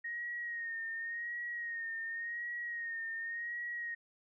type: tone with vibrato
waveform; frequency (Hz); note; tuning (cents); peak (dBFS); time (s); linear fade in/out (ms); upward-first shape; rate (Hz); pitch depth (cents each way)
sine; 1864.7; A#6; 0; -37; 0.04-3.95; 10; sine; 0.9; 44
effects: none